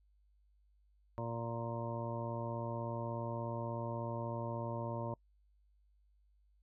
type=harmonic tone; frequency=116.54 Hz; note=A#2; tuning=in tune; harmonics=1 / 2 / 3 / 4 / 5 / 6 / 8 / 9; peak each=-41 / -46 / -47 / -50 / -43 / -52 / -45 / -51 dBFS; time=1.18-5.14 s; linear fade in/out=0 ms; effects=noise-tail reverb RT60 0.1 s tail -26 dB re dry + added 50 Hz sine -67 dBFS peak until 6.62 s